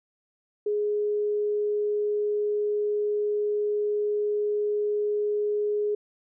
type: tone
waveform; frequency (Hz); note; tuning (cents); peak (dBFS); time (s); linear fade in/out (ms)
sine; 417; G#4; +7; -23; 0.66-5.95; 5
effects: none